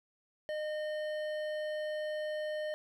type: tone with hard clipping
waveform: sine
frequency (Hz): 611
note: D#5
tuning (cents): -32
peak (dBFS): -36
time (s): 0.49-2.74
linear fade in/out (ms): 0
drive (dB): 11
effects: none